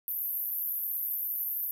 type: band-pass noise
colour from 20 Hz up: white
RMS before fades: -33 dBFS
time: 0.08-1.71 s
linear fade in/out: 0 ms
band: 12000 to 14000 Hz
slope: 96 dB/octave
effects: none